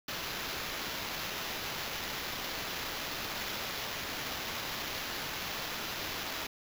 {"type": "noise with sample-and-hold", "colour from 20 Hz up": "blue", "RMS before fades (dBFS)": -38, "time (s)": [0.08, 6.47], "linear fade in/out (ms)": 5, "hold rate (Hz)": 8820, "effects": []}